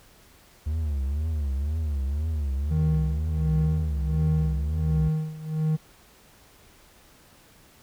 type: tone with vibrato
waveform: triangle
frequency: 73.42 Hz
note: D2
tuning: in tune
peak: -22 dBFS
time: 0.66-5.09 s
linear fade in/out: 10 ms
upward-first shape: triangle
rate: 2 Hz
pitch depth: 190 cents each way
type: tone with tremolo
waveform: triangle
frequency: 156.3 Hz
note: D#3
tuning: 8 cents sharp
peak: -18 dBFS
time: 2.7-5.77 s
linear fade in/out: 20 ms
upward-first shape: sine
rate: 1.4 Hz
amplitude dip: 85%
effects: tanh soft clip ceiling -10 dBFS + pink hiss -55 dBFS RMS until 7.82 s